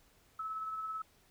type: tone with tremolo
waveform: sine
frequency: 1300 Hz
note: E6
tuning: 24 cents flat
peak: -35 dBFS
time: 0.39-1.02 s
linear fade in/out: 5 ms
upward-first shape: triangle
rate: 18 Hz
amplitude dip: 40%
effects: pink hiss -67 dBFS RMS until 1.3 s